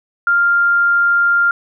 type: tone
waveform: sine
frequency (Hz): 1396.9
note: F6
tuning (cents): 0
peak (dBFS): -10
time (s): 0.27-1.51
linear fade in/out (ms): 2
effects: none